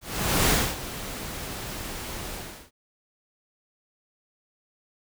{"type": "noise with ADSR envelope", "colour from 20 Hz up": "pink", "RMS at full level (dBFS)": -20, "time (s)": [0.01, 2.71], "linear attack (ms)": 490, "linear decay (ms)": 250, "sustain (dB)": -15, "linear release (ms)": 390, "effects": []}